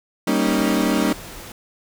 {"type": "chord", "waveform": "35% pulse", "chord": "Eb dominant seventh", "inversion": "first", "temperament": "equal with one note detuned", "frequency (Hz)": [196, 233.1, 279.3, 311.1], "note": ["G3", "Bb3", "Db4", "Eb4"], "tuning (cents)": [0, 0, 13, 0], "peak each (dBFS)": -21, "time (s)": [0.27, 1.13], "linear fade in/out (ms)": 5}
{"type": "noise", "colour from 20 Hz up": "pink", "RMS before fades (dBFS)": -37, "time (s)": [0.47, 1.52], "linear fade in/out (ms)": 2}
{"effects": []}